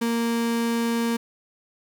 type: tone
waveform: 35% pulse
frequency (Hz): 232.3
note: A#3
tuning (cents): -6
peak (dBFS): -20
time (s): 0.01-1.17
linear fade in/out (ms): 10
effects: 10-bit